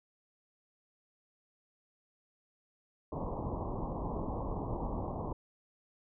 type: low-pass noise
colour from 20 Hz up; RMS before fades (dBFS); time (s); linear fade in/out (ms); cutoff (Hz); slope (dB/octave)
pink; -37; 3.12-5.33; 5; 1100; 96
effects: none